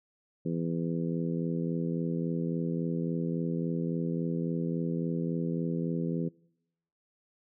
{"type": "harmonic tone", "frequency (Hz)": 83.6, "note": "E2", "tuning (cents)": 25, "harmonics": [2, 3, 4, 5, 6], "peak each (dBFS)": [-31, -35, -37, -39, -41], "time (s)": [0.45, 6.29], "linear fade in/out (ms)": 10, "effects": ["noise-tail reverb RT60 0.8 s tail -25 dB re dry"]}